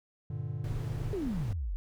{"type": "chord", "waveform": "triangle", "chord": "G minor", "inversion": "none", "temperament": "just", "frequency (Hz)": [98, 117.6, 147], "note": ["G2", "Bb2", "D3"], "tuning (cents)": [0, 16, 2], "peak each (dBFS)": [-37, -35, -36], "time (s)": [0.3, 1.14], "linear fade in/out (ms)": 5}
{"type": "noise", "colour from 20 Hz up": "brown", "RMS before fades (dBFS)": -39, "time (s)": [0.64, 1.53], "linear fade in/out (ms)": 2}
{"type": "exponential sweep", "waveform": "sine", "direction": "down", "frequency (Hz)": [429.2, 40], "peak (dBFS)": -31, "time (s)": [1.13, 1.76], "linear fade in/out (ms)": 0}
{"effects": []}